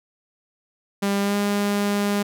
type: tone with pitch glide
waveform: sawtooth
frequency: 199.8 to 203.5 Hz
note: G3 to G#3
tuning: +33 to -35 cents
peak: -16 dBFS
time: 1.02-2.23 s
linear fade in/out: 10 ms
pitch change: +32 cents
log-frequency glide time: 1.21-1.36 s
effects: none